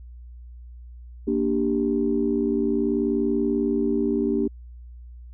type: chord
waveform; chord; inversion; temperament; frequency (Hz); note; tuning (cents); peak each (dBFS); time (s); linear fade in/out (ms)
sine; G minor; first; equal; 233.1 / 293.7 / 392; Bb3 / D4 / G4; 0 / 0 / 0; -24; 1.27-4.48; 10
effects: tanh soft clip ceiling -10 dBFS + added 60 Hz sine -39 dBFS peak until 5.33 s